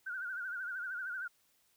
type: tone with vibrato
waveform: sine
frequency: 1480 Hz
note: F#6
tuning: in tune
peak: -37 dBFS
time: 0.06-1.28 s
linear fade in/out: 10 ms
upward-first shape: sine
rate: 13 Hz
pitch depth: 94 cents each way
effects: white hiss -72 dBFS RMS until 1.76 s